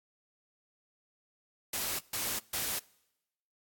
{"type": "noise bursts", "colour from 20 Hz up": "white", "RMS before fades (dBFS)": -34, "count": 3, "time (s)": [1.73, 2.79], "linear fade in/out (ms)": 5, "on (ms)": 260, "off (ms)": 140, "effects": ["noise-tail reverb RT60 0.9 s tail -24 dB re dry", "AAC 64 kbps"]}